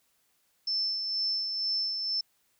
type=tone with tremolo; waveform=sine; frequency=5300 Hz; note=E8; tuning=9 cents sharp; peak=-26 dBFS; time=0.67-2.21 s; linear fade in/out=5 ms; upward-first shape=sine; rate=2.1 Hz; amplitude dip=40%; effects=white hiss -71 dBFS RMS until 2.59 s